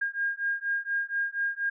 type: beating tone pair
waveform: sine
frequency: 1616 / 1620.2 Hz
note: G#6 / G#6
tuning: -48 / -43 cents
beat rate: 4.2 Hz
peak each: -30 dBFS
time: 0.01-1.7 s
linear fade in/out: 10 ms
effects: none